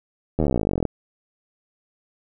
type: slowing click train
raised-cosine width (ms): 2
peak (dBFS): -8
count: 27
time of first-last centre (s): 0.39-0.853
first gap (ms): 12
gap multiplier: 1.03
effects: none